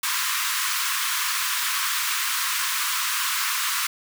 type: high-pass noise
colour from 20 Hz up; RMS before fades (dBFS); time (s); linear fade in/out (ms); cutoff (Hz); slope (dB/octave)
pink; -25; 0.03-3.87; 5; 990; 96
effects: none